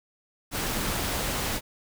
pink noise, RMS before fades -29 dBFS, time 0.51-1.61 s, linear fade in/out 50 ms, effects none

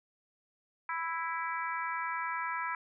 harmonic tone, 330 Hz, E4, 2 cents sharp, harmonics 3 / 4 / 5 / 6 / 7, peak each -36 / -38 / -40 / -42 / -43 dBFS, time 0.89-2.75 s, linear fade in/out 2 ms, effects none

